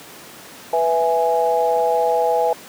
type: chord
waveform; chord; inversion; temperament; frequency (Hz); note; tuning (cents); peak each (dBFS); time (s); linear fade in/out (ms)
sine; E major; second; equal; 493.9 / 659.3 / 830.6; B4 / E5 / G#5; 0 / 0 / 0; -19 / -20 / -19; 0.73-2.53; 2
effects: pink hiss -39 dBFS RMS until 2.68 s + high-pass 200 Hz 12 dB/octave